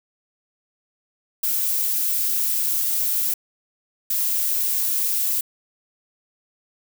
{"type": "noise bursts at uneven times", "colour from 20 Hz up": "violet", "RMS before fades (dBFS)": -22, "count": 2, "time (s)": [[1.43, 3.34], [4.1, 5.41]], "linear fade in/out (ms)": 5, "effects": []}